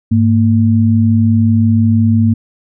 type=tone pair together; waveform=sine; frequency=102.63 / 228.4 Hz; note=G#2 / A#3; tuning=-20 / -35 cents; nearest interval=octave + major second; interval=1385 cents; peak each=-10 dBFS; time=0.11-2.34 s; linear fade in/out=10 ms; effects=none